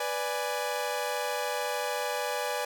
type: chord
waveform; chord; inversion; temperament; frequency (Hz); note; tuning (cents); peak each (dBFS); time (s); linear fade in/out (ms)
sawtooth; G# diminished; first; equal; 493.9 / 587.3 / 830.6; B4 / D5 / G#5; 0 / 0 / 0; -30; 0-2.65; 5
effects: none